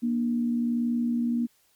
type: tone pair together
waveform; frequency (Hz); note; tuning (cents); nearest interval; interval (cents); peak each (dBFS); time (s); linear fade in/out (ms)
sine; 237.2 / 298.6; A#3 / D4; +30 / +29; major third; 399; -23 / -35; 0.02-1.47; 20
effects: white hiss -65 dBFS RMS until 1.75 s + MP3 96 kbps